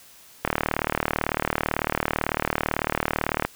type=click train; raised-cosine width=0.5 ms; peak=-6 dBFS; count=115; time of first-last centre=0.45-3.45 s; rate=38 Hz; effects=white hiss -50 dBFS RMS until 3.55 s